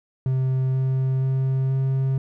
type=tone with pitch steps; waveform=triangle; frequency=130.81 / 131.72 / 132.64 / 133.56 Hz; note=C3 / C3 / C3 / C3; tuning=0 / +12 / +24 / +36 cents; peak=-17 dBFS; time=0.26-2.18 s; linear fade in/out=2 ms; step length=480 ms; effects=none